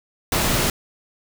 pink noise, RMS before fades -20 dBFS, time 0.32-0.7 s, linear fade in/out 2 ms, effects none

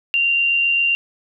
sine tone with amplitude modulation, 2773 Hz, F7, 13 cents flat, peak -13 dBFS, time 0.14-0.95 s, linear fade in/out 0 ms, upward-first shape sine, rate 87.6 Hz, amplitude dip 30%, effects none

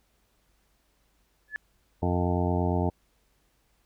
sine tone with exponential growth, 1719 Hz, A6, 41 cents flat, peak -25 dBFS, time 1.48-1.56 s, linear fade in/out 0 ms, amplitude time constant 17 ms
harmonic tone, 88.7 Hz, F2, 27 cents sharp, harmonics 1 / 2 / 3 / 4 / 5 / 7 / 8 / 9 / 10, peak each -27 / -30 / -32 / -33 / -34 / -35 / -36 / -37 / -37 dBFS, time 2.02-2.9 s, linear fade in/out 10 ms
effects added 50 Hz sine -70 dBFS peak until 3.85 s + pink hiss -70 dBFS RMS until 3.85 s

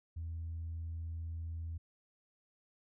sine tone, 82.41 Hz, E2, in tune, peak -37 dBFS, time 0.16-1.78 s, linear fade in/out 10 ms, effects tanh soft clip ceiling -35 dBFS

